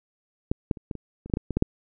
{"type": "clicks", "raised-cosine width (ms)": 3, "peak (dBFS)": [-10, -10, -27, -18, -23, -26, -28, -8, -13, -16, -10, -6], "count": 12, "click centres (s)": [0.515, 0.712, 0.772, 0.912, 0.953, 1.26, 1.299, 1.338, 1.371, 1.507, 1.57, 1.624], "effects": []}